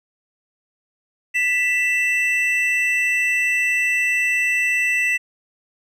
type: tone pair together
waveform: triangle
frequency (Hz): 1975.5 / 2663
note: B6 / E7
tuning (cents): 0 / +17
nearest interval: perfect fourth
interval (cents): 517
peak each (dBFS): -18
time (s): 1.34-5.18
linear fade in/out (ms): 20
effects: none